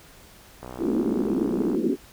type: click train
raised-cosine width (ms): 1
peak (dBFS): -23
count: 71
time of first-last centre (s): 0.63-1.748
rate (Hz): 62.6
type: band-pass noise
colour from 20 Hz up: white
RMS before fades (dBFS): -24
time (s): 0.78-1.97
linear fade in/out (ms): 50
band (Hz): 200 to 390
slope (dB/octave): 48
effects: pink hiss -50 dBFS RMS until 2.12 s